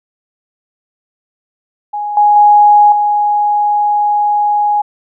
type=tone with level steps; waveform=sine; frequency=830.6 Hz; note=G#5; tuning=in tune; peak=-16 / -5 / -3 / -9 dBFS; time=1.93-4.82 s; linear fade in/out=10 ms; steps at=2.17 / 2.36 / 2.92 s; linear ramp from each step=2 ms; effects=none